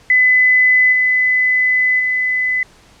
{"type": "tone with level steps", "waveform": "sine", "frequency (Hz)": 2010, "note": "B6", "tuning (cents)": 30, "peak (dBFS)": [-8, -11, -14], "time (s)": [0.1, 2.63], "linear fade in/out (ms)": 2, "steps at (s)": [0.92, 1.99], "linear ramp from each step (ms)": 10, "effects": ["pink hiss -47 dBFS RMS until 3 s", "low-pass 8000 Hz 12 dB/octave"]}